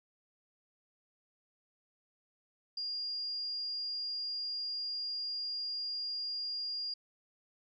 sine tone, 4822 Hz, D8, 45 cents sharp, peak -35 dBFS, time 2.77-6.94 s, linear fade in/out 5 ms, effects none

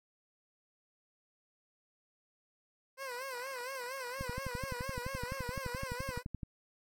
15% pulse tone with vibrato, 513 Hz, C5, 34 cents flat, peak -33 dBFS, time 2.97-6.23 s, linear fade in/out 50 ms, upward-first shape sine, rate 4.3 Hz, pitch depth 110 cents each way
click train, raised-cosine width 5 ms, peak -27 dBFS, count 27, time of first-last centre 4.21-6.432 s, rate 11.7 Hz
effects AAC 64 kbps

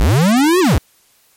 square linear two-way sweep, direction up then down, 41.2 to 383.4 to 42.91 Hz, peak -10 dBFS, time 0-0.78 s, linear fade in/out 0 ms, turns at 0.6 s, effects white hiss -54 dBFS RMS until 1.36 s + MP3 64 kbps

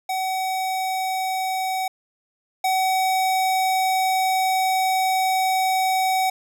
square tone pair in turn, 755 / 755 Hz, F#5 / F#5, +35 / +35 cents, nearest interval unison, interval 0 cents, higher neither, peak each -23 / -19 dBFS, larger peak second, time 0.09-1.88 / 2.64-6.3 s, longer second, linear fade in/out 5 ms, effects none

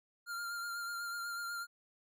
square tone with vibrato, 1396 Hz, F6, 1 cent flat, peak -39 dBFS, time 0.26-1.67 s, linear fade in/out 50 ms, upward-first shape sine, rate 8.1 Hz, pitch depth 24 cents each way, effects none

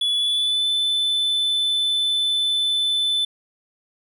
triangle tone with pitch glide, 3419 to 3515 Hz, G#7 to A7, +50 to -2 cents, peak -17 dBFS, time 0.01-3.25 s, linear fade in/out 5 ms, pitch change +48 cents, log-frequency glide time 0.17-0.66 s, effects none

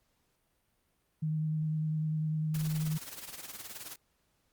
sine tone with vibrato, 155.56 Hz, D#3, in tune, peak -29 dBFS, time 1.22-2.98 s, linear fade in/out 10 ms, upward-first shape sine, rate 10 Hz, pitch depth 15 cents each way
white noise with tremolo, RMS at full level -42 dBFS, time 2.54-3.96 s, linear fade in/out 5 ms, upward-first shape sine, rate 19 Hz, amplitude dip 70%
effects pink hiss -75 dBFS RMS until 4.52 s + Opus 48 kbps

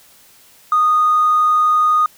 triangle tone with tanh clipping, 1236 Hz, D#6, 12 cents flat, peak -10 dBFS, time 0.72-2.06 s, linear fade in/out 2 ms, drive 1 dB, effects white hiss -48 dBFS RMS until 2.17 s

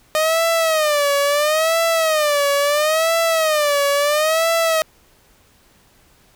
sawtooth tone with vibrato, 613 Hz, D#5, 26 cents flat, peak -11 dBFS, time 0.15-4.82 s, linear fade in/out 0 ms, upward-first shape sine, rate 0.74 Hz, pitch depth 140 cents each way, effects pink hiss -54 dBFS RMS until 6.35 s

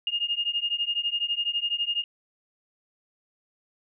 sine beating tone pair, 2832 / 2844 Hz, F7 / F7, +23 / +31 cents, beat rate 12 Hz, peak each -28 dBFS, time 0.07-2.04 s, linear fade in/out 2 ms, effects none

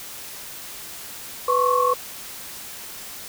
sine tone cluster, 496.9 / 1079 / 1122 Hz, B4 / C#6 / C#6, +11 / -47 / +21 cents, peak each -21 dBFS, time 1.48-1.94 s, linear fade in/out 5 ms, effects white hiss -37 dBFS RMS until 3.28 s

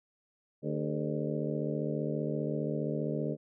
harmonic tone with a mistuned harmonic, 75.1 Hz, D2, 39 cents sharp, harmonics 2 / 3 / 4 / 5 / 6 / 7 / 8, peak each -35 / -37 / -38 / -39 / -40 / -40 / -41 dBFS, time 0.62-3.37 s, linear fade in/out 50 ms, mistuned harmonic 5, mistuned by +130 cents, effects none

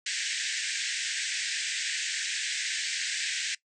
pink band-pass noise, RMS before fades -32 dBFS, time 0.06-3.55 s, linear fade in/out 5 ms, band 1600 to 8400 Hz, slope 96 dB/octave, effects noise-tail reverb RT60 0.1 s tail -20 dB re dry

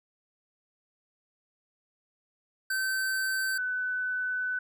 square / sine tone pair in turn, 1542 / 1501.6 Hz, G6 / F#6, -29 / +25 cents, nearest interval unison, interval 46 cents, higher first, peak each -28 dBFS, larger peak neither, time 2.7-3.58 / 3.58-4.59 s, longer second, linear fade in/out 5 ms, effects none

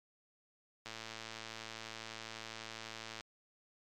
click train, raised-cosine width 0.2 ms, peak -27 dBFS, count 264, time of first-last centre 0.86-3.208 s, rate 112 Hz, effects MP3 96 kbps

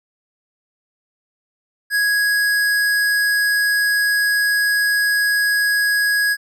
sine tone with hard clipping, 1661.2 Hz, G#6, in tune, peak -16 dBFS, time 1.9-6.37 s, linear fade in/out 50 ms, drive 18 dB, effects none

